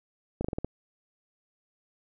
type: slowing click train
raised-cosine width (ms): 2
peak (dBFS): -17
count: 6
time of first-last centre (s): 0.41-0.646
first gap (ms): 35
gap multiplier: 1.15
effects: none